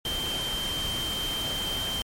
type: tone in noise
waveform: sine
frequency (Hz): 3136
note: G7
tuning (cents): 0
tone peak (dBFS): -29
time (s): 0.05-2.02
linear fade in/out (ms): 2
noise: pink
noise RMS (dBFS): -34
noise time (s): 0.05-2.02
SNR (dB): +2
effects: MP3 64 kbps